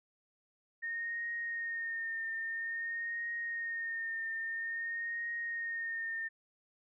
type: tone with vibrato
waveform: sine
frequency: 1840 Hz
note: A#6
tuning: 23 cents flat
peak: -35 dBFS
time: 0.82-6.29 s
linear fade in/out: 20 ms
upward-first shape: triangle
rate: 0.5 Hz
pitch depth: 30 cents each way
effects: none